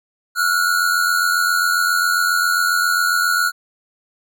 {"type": "tone pair together", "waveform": "square", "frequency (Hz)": [1358.6, 1446], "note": ["F6", "F#6"], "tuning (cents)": [-48, -40], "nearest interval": "minor second", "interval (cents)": 108, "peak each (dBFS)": [-21, -17], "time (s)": [0.35, 3.52], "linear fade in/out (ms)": 50, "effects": []}